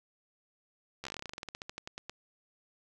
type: slowing click train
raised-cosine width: 0.2 ms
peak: -23 dBFS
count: 23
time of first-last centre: 1.04-2.096 s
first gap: 13 ms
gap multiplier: 1.11
effects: none